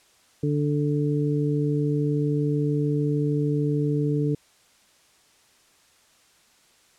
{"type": "harmonic tone", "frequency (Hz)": 146.83, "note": "D3", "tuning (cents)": 0, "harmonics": [1, 2, 3], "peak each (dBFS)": [-23, -26, -28], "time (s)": [0.43, 4.35], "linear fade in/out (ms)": 5, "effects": ["white hiss -59 dBFS RMS until 6.98 s", "low-pass 9000 Hz 12 dB/octave"]}